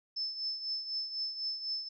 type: tone with tremolo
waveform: sine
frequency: 5260 Hz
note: E8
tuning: 5 cents flat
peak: -31 dBFS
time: 0.16-1.89 s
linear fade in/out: 10 ms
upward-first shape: triangle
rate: 4 Hz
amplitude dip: 70%
effects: none